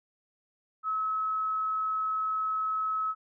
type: tone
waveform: sine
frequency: 1289 Hz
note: E6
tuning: 39 cents flat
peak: -27 dBFS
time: 0.83-3.15 s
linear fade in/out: 50 ms
effects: none